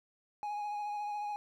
triangle tone with vibrato, 830.6 Hz, G#5, in tune, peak -33 dBFS, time 0.43-1.36 s, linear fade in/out 0 ms, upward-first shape triangle, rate 14 Hz, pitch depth 25 cents each way, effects none

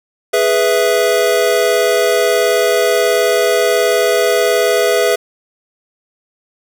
square chord, E major, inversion first, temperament equal, 415.3 / 493.9 / 659.3 Hz, G#4 / B4 / E5, 0 / 0 / 0 cents, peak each -16 dBFS, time 0.33-5.16 s, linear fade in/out 10 ms, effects none

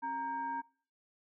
sine tone with frequency modulation, 932.3 Hz, A#5, in tune, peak -34 dBFS, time 0.02-0.62 s, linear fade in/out 20 ms, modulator 661 Hz, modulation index 0.54, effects noise-tail reverb RT60 0.5 s tail -25 dB re dry

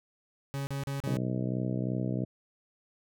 40% pulse tone bursts, 138.7 Hz, C#3, 1 cent sharp, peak -31 dBFS, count 4, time 0.54-1.168 s, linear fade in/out 0 ms, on 130 ms, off 36 ms
harmonic tone, 62.9 Hz, B1, 32 cents sharp, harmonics 2 / 3 / 4 / 5 / 6 / 7 / 8 / 9 / 10, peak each -32 / -34 / -37 / -38 / -44 / -44 / -45 / -47 / -44 dBFS, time 1.06-2.25 s, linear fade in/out 10 ms
effects none

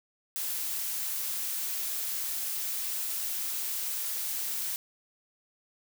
blue noise, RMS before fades -33 dBFS, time 0.36-4.76 s, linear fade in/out 0 ms, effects none

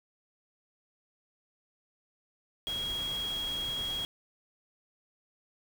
sine tone in noise, 3292 Hz, G#7, 16 cents flat, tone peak -32 dBFS, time 2.67-4.05 s, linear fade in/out 0 ms, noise pink, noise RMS -43 dBFS, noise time 2.67-4.05 s, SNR +8 dB, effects none

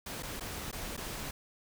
pink noise with dropouts, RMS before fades -40 dBFS, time 0.06-1.31 s, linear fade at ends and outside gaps 5 ms, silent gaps 0.226-0.231 / 0.398-0.407 / 0.714-0.727 / 0.967-0.975 s, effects none

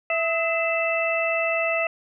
sine tone cluster, 660 / 1286 / 2031 / 2645 Hz, E5 / E6 / B6 / E7, +2 / -43 / +48 / +5 cents, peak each -24 / -31 / -29 / -25 dBFS, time 0.1-1.87 s, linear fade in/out 2 ms, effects none

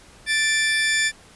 sawtooth tone pair together, 1760 / 2346 Hz, A6 / D7, 0 / -2 cents, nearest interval perfect fourth, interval 498 cents, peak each -16 / -21 dBFS, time 0.26-1.12 s, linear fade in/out 50 ms, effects pink hiss -49 dBFS RMS until 1.35 s + resampled to 24000 Hz

